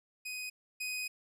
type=tone pair in turn; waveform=sawtooth; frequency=2502 / 2502 Hz; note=D#7 / D#7; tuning=+9 / +9 cents; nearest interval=unison; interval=0 cents; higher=neither; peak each=-35 / -32 dBFS; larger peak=second; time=0.25-0.5 / 0.8-1.08 s; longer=second; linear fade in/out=10 ms; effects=resampled to 32000 Hz + 12-bit